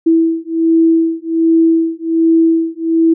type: beating tone pair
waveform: sine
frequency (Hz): 327.1 / 328.4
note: E4 / E4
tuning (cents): -13 / -6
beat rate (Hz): 1.3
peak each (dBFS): -12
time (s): 0.06-3.14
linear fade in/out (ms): 10
effects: none